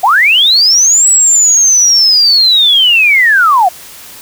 sine linear two-way sweep, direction up then down, 680 to 7902 to 680 Hz, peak -4 dBFS, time 0.03-3.69 s, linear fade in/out 10 ms, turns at 1.09 s, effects white hiss -32 dBFS RMS until 4.21 s

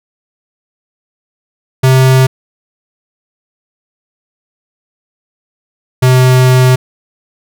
square tone pair in turn, 130.81 / 128.12 Hz, C3 / C3, 0 / -36 cents, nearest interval unison, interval 36 cents, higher first, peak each -5 dBFS, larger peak neither, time 1.83-2.27 / 6.02-6.76 s, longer second, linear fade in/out 10 ms, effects none

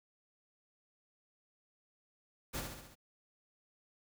pink noise with echo, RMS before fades -39 dBFS, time 2.53-2.62 s, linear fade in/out 20 ms, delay 67 ms, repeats 5, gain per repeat -4 dB, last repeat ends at 2.955 s, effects none

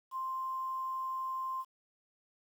sine tone, 1048 Hz, C6, 2 cents sharp, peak -34 dBFS, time 0.11-1.65 s, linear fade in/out 50 ms, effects 10-bit

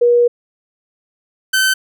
sine / sawtooth tone pair in turn, 480 / 1534.5 Hz, B4 / G6, -49 / -37 cents, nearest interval octave + minor sixth, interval 2012 cents, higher second, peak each -8 dBFS, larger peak neither, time 0.01-0.28 / 1.53-1.74 s, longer first, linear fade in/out 10 ms, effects none

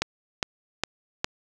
click train, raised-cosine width 0.2 ms, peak -6 dBFS, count 4, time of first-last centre 0.02-1.244 s, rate 2.45 Hz, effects none

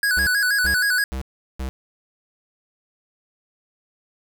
square tone with vibrato, 1568 Hz, G6, in tune, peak -18 dBFS, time 0.03-1.04 s, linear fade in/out 2 ms, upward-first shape square, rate 6.3 Hz, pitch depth 90 cents each way
square tone bursts, 65.41 Hz, C2, in tune, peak -26 dBFS, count 4, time 0.17-1.69 s, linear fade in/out 0 ms, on 95 ms, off 380 ms
effects none

